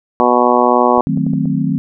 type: harmonic tone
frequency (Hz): 122.8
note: B2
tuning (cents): -9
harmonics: 2 / 3 / 4 / 5 / 6 / 7 / 8 / 9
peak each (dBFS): -17 / -17 / -17 / -17 / -17 / -17 / -17 / -17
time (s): 0.2-1.01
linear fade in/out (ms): 0
type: clicks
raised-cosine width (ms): 2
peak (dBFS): -17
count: 5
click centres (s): 0.978 / 1.174 / 1.266 / 1.335 / 1.456
type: chord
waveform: sine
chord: D# diminished seventh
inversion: none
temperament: equal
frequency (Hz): 155.56 / 185 / 220 / 261.6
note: D#3 / F#3 / A3 / C4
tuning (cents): 0 / 0 / 0 / 0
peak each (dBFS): -18 / -19 / -20 / -18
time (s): 1.07-1.78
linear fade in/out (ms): 0
effects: none